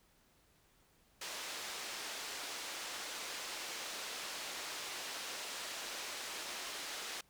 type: band-pass noise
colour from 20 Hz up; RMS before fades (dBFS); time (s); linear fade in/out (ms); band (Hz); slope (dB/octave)
white; -44; 1.21-7.21; 5; 330 to 5700; 12
effects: pink hiss -70 dBFS RMS until 7.29 s